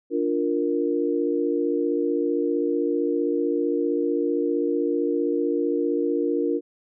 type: chord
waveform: sine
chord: Bb major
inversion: first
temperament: equal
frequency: 293.7 / 349.2 / 466.2 Hz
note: D4 / F4 / Bb4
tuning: 0 / 0 / 0 cents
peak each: -25 dBFS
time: 0.1-6.61 s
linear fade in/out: 50 ms
effects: none